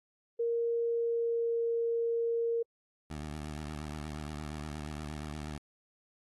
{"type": "tone with pitch glide", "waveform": "sine", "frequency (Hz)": [466.8, 464.1], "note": ["A#4", "A#4"], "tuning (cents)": [2, -8], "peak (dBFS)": -28, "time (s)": [0.39, 2.63], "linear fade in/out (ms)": 10, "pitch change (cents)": -10, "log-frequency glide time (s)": [0.8, 1.6]}
{"type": "tone with vibrato", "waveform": "15% pulse", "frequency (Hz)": 75.5, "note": "D2", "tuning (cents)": 48, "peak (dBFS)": -32, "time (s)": [3.1, 5.58], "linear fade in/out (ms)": 5, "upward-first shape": "triangle", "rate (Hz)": 8.5, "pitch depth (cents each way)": 74}
{"effects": ["AAC 32 kbps"]}